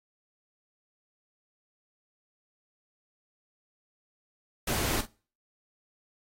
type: noise with echo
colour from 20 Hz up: pink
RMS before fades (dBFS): -30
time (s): 4.67-5.01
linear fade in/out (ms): 5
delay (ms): 46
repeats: 1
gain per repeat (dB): -13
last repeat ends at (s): 5.056
effects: noise-tail reverb RT60 0.4 s tail -23 dB re dry + AAC 48 kbps